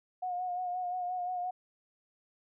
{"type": "tone with vibrato", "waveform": "sine", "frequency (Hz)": 723, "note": "F#5", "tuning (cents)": -40, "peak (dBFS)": -32, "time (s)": [0.22, 1.51], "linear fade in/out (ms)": 10, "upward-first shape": "sine", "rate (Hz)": 5.7, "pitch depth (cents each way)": 33, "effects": []}